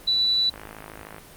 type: tone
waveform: sine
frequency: 3960 Hz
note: B7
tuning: 4 cents sharp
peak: -18 dBFS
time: 0.07-0.5 s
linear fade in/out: 10 ms
type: click train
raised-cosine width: 0.5 ms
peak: -23 dBFS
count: 35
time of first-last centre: 0.54-1.183 s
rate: 52.9 Hz
effects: pink hiss -46 dBFS RMS until 1.36 s + Opus 32 kbps